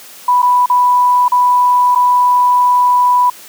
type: tone with dropouts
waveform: sine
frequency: 987.8 Hz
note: B5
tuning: in tune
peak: -7 dBFS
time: 0.28-3.3 s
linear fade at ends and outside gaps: 5 ms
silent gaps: 0.42-0.427 / 0.66-0.698 / 1.282-1.319 / 1.95-1.957 s
effects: white hiss -36 dBFS RMS until 3.48 s + high-pass 200 Hz 12 dB/octave